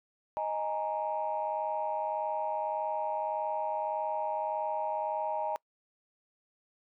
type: chord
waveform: sine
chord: D# suspended fourth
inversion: none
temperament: equal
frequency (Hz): 622.3 / 830.6 / 932.3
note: D#5 / G#5 / A#5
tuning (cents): 0 / 0 / 0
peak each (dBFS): -34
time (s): 0.37-5.56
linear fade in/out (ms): 0
effects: noise-tail reverb RT60 0.1 s tail -25 dB re dry + tanh soft clip ceiling -22 dBFS